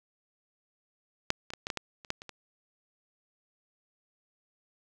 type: clicks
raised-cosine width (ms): 0.2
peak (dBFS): -8 / -22 / -20 / -17 / -15 / -15 / -30 / -13 / -27 / -25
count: 10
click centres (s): 1.304 / 1.504 / 1.536 / 1.669 / 1.702 / 1.773 / 2.048 / 2.104 / 2.219 / 2.293
effects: none